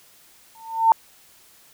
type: tone with exponential growth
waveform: sine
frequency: 902 Hz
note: A5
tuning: 43 cents sharp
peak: -8 dBFS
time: 0.55-0.92 s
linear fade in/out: 1 ms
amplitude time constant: 80 ms
effects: white hiss -53 dBFS RMS until 1.73 s